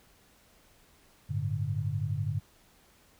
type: chord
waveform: sine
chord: G suspended second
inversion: none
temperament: equal with one note detuned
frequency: 98 / 110 / 145.82 Hz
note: G2 / A2 / D3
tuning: 0 / 0 / -12 cents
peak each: -33 dBFS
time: 1.29-2.4 s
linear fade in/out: 20 ms
effects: pink hiss -62 dBFS RMS until 3.19 s